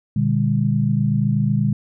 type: tone cluster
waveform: sine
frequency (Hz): 120.7 / 148.8 / 201.8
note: B2 / D3 / G#3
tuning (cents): -39 / +23 / -49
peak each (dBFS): -20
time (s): 0.16-1.73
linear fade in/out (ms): 5
effects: none